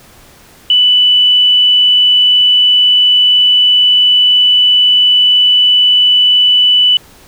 sine tone, 2979 Hz, F#7, 11 cents sharp, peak -5 dBFS, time 0.7-6.97 s, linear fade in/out 2 ms, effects pink hiss -41 dBFS RMS until 7.27 s

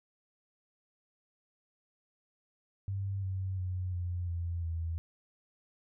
sine tone with pitch steps, 98 / 94.72 / 91.54 / 88.48 / 85.51 / 82.65 Hz, G2 / F#2 / F#2 / F2 / F2 / E2, 0 / +41 / -18 / +23 / -36 / +5 cents, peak -32 dBFS, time 2.88-4.98 s, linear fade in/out 0 ms, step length 350 ms, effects none

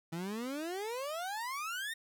30% pulse exponential sweep, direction up, 160 to 1876 Hz, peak -34 dBFS, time 0.12-1.94 s, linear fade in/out 10 ms, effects none

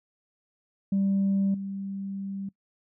sine tone with level steps, 196 Hz, G3, in tune, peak -20 / -31 dBFS, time 0.92-2.49 s, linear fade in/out 5 ms, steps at 1.54 s, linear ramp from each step 5 ms, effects noise-tail reverb RT60 0.1 s tail -22 dB re dry + tanh soft clip ceiling -19 dBFS

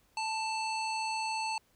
harmonic tone, 883 Hz, A5, 6 cents sharp, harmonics 1 / 3 / 5 / 7 / 9 / 10, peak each -33 / -38 / -40 / -50 / -48 / -54 dBFS, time 0.17-1.58 s, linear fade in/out 2 ms, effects pink hiss -69 dBFS RMS until 1.75 s

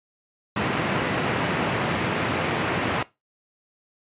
pink band-pass noise, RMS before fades -25 dBFS, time 0.56-3.03 s, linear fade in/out 5 ms, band 110 to 2900 Hz, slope 24 dB/octave, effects noise-tail reverb RT60 0.2 s tail -18 dB re dry + resampled to 8000 Hz

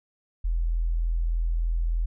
sine tone, 41.67 Hz, E1, 19 cents sharp, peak -22 dBFS, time 0.44-2.06 s, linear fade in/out 10 ms, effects none

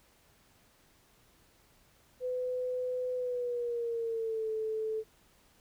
sine tone with pitch glide, 503 to 437.9 Hz, B4 to A4, +32 to -8 cents, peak -31 dBFS, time 2.2-5.04 s, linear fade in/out 50 ms, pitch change -240 cents, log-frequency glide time 3.15-4.5 s, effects pink hiss -65 dBFS RMS until 5.6 s

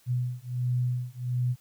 sine beating tone pair, 123.4 / 124.8 Hz, B2 / B2, -1 / +19 cents, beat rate 1.4 Hz, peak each -29 dBFS, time 0.06-1.56 s, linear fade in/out 50 ms, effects white hiss -62 dBFS RMS until 1.6 s

